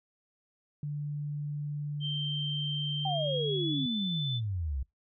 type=tone; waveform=sine; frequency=146.83 Hz; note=D3; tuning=in tune; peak=-32 dBFS; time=0.83-3.86 s; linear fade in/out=2 ms
type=tone with pitch glide; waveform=sine; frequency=3136 to 3520 Hz; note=G7 to A7; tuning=0 to 0 cents; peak=-33 dBFS; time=2-4.41 s; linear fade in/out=50 ms; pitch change=+200 cents; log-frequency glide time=3.02-3.94 s
type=exponential sweep; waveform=sine; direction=down; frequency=789 to 62.3 Hz; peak=-30 dBFS; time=3.05-4.83 s; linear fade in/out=5 ms
effects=noise-tail reverb RT60 0.2 s tail -26 dB re dry